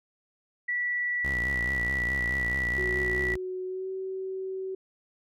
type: tone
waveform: sine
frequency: 1953 Hz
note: B6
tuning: 20 cents flat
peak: -26 dBFS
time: 0.68-3.35 s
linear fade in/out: 10 ms
type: tone with vibrato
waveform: sawtooth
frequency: 63 Hz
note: B1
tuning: 35 cents sharp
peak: -29 dBFS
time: 1.24-3.37 s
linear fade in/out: 10 ms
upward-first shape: sine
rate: 4.7 Hz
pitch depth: 160 cents each way
type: tone with pitch glide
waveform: sine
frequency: 370 to 379.5 Hz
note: F#4 to F#4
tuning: 0 to +44 cents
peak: -31 dBFS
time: 2.78-4.75 s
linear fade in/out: 5 ms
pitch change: +44 cents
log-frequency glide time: 3.66-3.89 s
effects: none